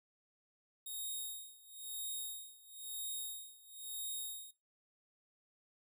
5% pulse tone with tremolo, 3729 Hz, A#7, in tune, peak -31 dBFS, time 0.86-4.51 s, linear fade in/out 5 ms, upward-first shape sine, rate 1 Hz, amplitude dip 90%, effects noise-tail reverb RT60 0.2 s tail -18 dB re dry

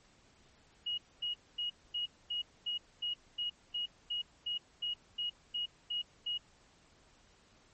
sine tone bursts, 2890 Hz, F#7, 41 cents flat, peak -33 dBFS, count 16, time 0.86-6.38 s, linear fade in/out 10 ms, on 120 ms, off 240 ms, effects pink hiss -65 dBFS RMS until 7.73 s + MP3 32 kbps

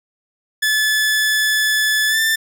sawtooth tone with pitch glide, 1729 to 1777.6 Hz, A6 to A6, -31 to +17 cents, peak -11 dBFS, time 0.62-2.36 s, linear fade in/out 10 ms, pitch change +48 cents, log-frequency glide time 2.08-2.19 s, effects none

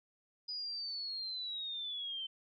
sine linear sweep, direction down, 4970 to 3075 Hz, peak -38 dBFS, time 0.48-2.27 s, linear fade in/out 10 ms, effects none

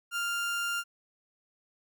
30% pulse tone, 1396.9 Hz, F6, in tune, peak -27 dBFS, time 0.11-0.84 s, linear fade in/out 50 ms, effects none

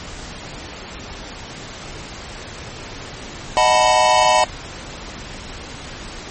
square chord, B dominant seventh, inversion first, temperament equal, 622.3 / 740 / 880 / 987.8 Hz, D#5 / F#5 / A5 / B5, 0 / 0 / 0 / 0 cents, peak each -18 dBFS, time 3.57-4.44 s, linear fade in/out 0 ms, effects pink hiss -33 dBFS RMS until 6.3 s + MP3 32 kbps

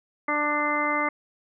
harmonic tone, 295.9 Hz, D4, 13 cents sharp, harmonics 1 / 2 / 3 / 4 / 5 / 6 / 7, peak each -31 / -31 / -31 / -27 / -36 / -37 / -27 dBFS, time 0.28-1.09 s, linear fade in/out 5 ms, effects none

